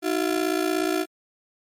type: ring-modulated tone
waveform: 35% pulse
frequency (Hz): 342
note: F4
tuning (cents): -36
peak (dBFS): -17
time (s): 0.02-1.06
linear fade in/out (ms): 50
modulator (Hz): 28.4
effects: MP3 64 kbps